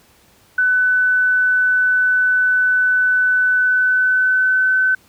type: tone with pitch glide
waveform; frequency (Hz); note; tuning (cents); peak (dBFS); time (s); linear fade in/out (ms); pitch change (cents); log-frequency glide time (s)
sine; 1500 to 1518.3; F#6 to F#6; +23 to +44; -12; 0.58-4.95; 5; +21; 3.51-4.75
effects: pink hiss -52 dBFS RMS until 5.08 s + high-pass 60 Hz 12 dB/octave